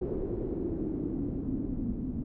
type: noise with low-pass filter sweep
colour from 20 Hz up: pink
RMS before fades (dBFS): -33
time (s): 0.01-2.24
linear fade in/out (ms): 10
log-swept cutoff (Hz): 400 to 230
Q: 5
effects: none